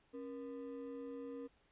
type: ring-modulated tone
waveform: triangle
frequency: 374.1 Hz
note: F#4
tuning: 19 cents sharp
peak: -39 dBFS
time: 0.13-1.48 s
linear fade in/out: 20 ms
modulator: 101 Hz
effects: pink hiss -73 dBFS RMS until 1.71 s + resampled to 8000 Hz